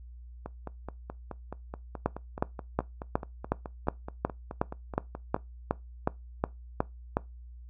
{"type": "two click trains", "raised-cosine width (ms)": 1, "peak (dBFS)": [-23, -11], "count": [24, 15], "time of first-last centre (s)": [[0.46, 5.364], [2.06, 7.169]], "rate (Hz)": [4.69, 2.74], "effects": ["noise-tail reverb RT60 0.2 s tail -21 dB re dry", "added 60 Hz sine -44 dBFS peak until 7.69 s"]}